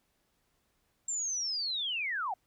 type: linear sweep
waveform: sine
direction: down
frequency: 7460 to 698.5 Hz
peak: -31 dBFS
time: 1.08-2.34 s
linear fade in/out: 5 ms
effects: pink hiss -75 dBFS RMS until 2.46 s